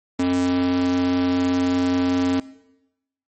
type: tone with high-pass filter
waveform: square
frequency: 89.5 Hz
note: F2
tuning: 43 cents sharp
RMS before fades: -20 dBFS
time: 0.19-2.4 s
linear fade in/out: 5 ms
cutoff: 230 Hz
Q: 4.2
effects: noise-tail reverb RT60 0.9 s tail -19 dB re dry + MP3 32 kbps